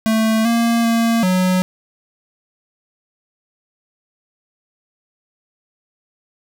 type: tone with pitch steps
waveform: square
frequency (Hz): 221.1 / 232.4 / 229.9 / 184.2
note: A3 / A#3 / A#3 / F#3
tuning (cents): +9 / -5 / -24 / -7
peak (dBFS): -14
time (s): 0.06-1.62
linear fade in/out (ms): 0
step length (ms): 390
effects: none